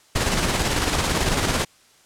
pink noise with tremolo, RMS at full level -20 dBFS, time 0.15-1.65 s, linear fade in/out 10 ms, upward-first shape square, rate 18 Hz, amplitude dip 35%, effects white hiss -55 dBFS RMS until 2.05 s + low-pass 9000 Hz 12 dB/octave

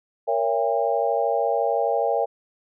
sine chord, A# diminished seventh, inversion none, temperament just, 466.2 / 559.4 / 671.3 / 805.5 Hz, A#4 / C#5 / E5 / G5, 0 / +16 / +31 / +47 cents, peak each -25 dBFS, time 0.27-2.26 s, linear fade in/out 20 ms, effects none

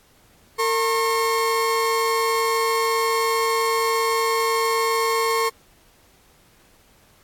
35% pulse tone pair together, 455.3 / 1083 Hz, A#4 / C#6, -41 / -41 cents, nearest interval octave + minor third, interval 1500 cents, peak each -20 dBFS, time 0.58-5.5 s, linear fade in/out 20 ms, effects pink hiss -56 dBFS RMS until 7.23 s + AAC 64 kbps

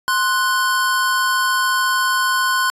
square tone pair together, 1046.5 / 1480 Hz, C6 / F#6, 0 / 0 cents, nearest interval tritone, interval 600 cents, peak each -19 dBFS, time 0.08-2.7 s, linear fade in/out 0 ms, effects resampled to 32000 Hz

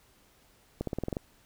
accelerating click train, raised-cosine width 2 ms, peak -18 dBFS, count 8, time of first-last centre 0.81-1.168 s, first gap 63 ms, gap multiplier 0.93, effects pink hiss -63 dBFS RMS until 1.45 s

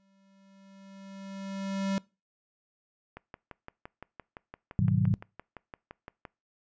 square tone with exponential growth, 194.8 Hz, G3, 11 cents flat, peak -27 dBFS, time 0-1.98 s, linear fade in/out 0 ms, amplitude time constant 430 ms
click train, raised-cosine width 0.5 ms, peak -27 dBFS, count 19, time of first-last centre 3.17-6.252 s, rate 5.84 Hz
sine chord, G# minor seventh, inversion none, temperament just, 103.83 / 124.59 / 155.74 / 186.89 Hz, G#2 / B2 / D#3 / F#3, 0 / +16 / +2 / +18 cents, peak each -28 dBFS, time 4.79-5.14 s, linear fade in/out 0 ms
effects noise-tail reverb RT60 0.3 s tail -24 dB re dry + resampled to 16000 Hz

